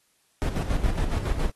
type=noise with tremolo; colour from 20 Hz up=brown; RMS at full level=-23 dBFS; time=0.42-1.5 s; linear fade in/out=0 ms; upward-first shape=square; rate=7.2 Hz; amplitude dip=55%; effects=white hiss -67 dBFS RMS until 1.55 s + AAC 32 kbps